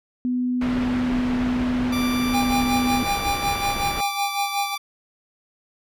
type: tone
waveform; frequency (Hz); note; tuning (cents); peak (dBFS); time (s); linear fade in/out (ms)
sine; 249.1; B3; +15; -20; 0.25-3.03; 0
type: low-pass noise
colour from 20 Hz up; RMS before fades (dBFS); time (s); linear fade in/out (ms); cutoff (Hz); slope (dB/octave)
pink; -30; 0.61-4.01; 5; 2500; 12
type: tone with pitch glide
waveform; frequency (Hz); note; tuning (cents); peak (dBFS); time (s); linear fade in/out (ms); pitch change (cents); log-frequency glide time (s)
15% pulse; 1174.7 to 1166.6; D6 to D6; 0 to -12; -21; 1.92-4.78; 10; -12; 3.32-4.33
type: tone with tremolo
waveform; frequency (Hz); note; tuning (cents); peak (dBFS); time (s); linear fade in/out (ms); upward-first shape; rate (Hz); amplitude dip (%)
square; 806; G5; +48; -21; 2.33-4.76; 20; sine; 5.4; 80
effects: none